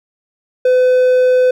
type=tone; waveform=triangle; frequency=506 Hz; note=B4; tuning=42 cents sharp; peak=-6 dBFS; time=0.65-1.51 s; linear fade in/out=5 ms; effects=none